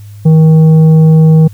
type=tone with tanh clipping; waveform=triangle; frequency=158.7 Hz; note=D#3; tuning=35 cents sharp; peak=-3 dBFS; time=0.25-1.48 s; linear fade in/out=10 ms; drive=11 dB; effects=added 103 Hz sine -27 dBFS peak until 1.53 s + white hiss -46 dBFS RMS until 1.53 s